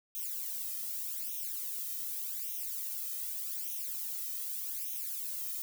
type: noise with flanger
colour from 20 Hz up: violet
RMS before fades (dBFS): -38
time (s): 0.15-5.62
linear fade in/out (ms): 0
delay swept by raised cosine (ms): 0.32 to 1.62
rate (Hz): 0.84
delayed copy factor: +0.9
effects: none